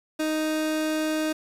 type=tone; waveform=30% pulse; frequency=311.1 Hz; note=D#4; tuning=in tune; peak=-21 dBFS; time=0.19-1.33 s; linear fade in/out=10 ms; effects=resampled to 32000 Hz + 8-bit